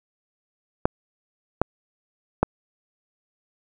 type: clicks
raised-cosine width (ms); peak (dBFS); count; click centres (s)
1; -3; 3; 0.855 / 1.616 / 2.43
effects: none